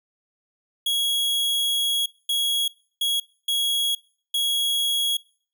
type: tone bursts at uneven times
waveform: 45% pulse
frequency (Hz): 3322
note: G#7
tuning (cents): 0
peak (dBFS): -20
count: 5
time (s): 0.86-2.06 / 2.29-2.68 / 3.01-3.2 / 3.48-3.95 / 4.34-5.17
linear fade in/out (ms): 5
effects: noise-tail reverb RT60 0.5 s tail -23 dB re dry